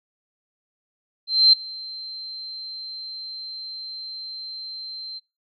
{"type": "tone with ADSR envelope", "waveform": "sine", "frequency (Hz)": 4122, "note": "C8", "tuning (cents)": -27, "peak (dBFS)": -9, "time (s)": [1.27, 5.2], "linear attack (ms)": 260, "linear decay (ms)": 6, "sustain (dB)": -23, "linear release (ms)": 26, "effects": ["noise-tail reverb RT60 0.3 s tail -25 dB re dry"]}